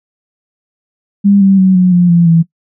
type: tone with pitch steps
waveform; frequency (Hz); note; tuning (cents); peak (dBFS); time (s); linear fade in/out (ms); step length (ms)
sine; 200.5 / 194.23 / 188.16 / 182.27 / 176.57 / 171.05 / 165.7; G3 / G3 / F#3 / F#3 / F3 / F3 / E3; +39 / -16 / +29 / -26 / +19 / -36 / +9; -4; 1.24-2.43; 20; 170
effects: noise-tail reverb RT60 0.1 s tail -20 dB re dry